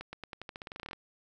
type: accelerating click train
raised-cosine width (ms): 0.3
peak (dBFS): -25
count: 17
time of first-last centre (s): 0.01-0.932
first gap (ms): 120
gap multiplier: 0.89
effects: none